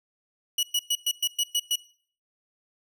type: tone bursts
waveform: sawtooth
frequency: 2925 Hz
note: F#7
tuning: 21 cents flat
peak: -19 dBFS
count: 8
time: 0.58-1.758 s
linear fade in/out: 5 ms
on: 51 ms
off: 110 ms
effects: noise-tail reverb RT60 0.5 s tail -21 dB re dry